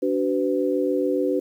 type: tone cluster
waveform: sine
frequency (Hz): 289.2 / 376.1 / 503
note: D4 / F#4 / B4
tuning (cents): -27 / +28 / +32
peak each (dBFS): -24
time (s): 0.02-1.4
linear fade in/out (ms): 10
effects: 9-bit